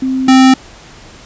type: tone pair in turn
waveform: sine / square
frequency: 261.6 / 261.6 Hz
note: C4 / C4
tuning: 0 / 0 cents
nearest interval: unison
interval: 0 cents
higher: neither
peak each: -12 / -4 dBFS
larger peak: second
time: 0.02-0.28 / 0.28-0.54 s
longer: neither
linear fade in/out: 5 ms
effects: pink hiss -37 dBFS RMS until 1.25 s + resampled to 16000 Hz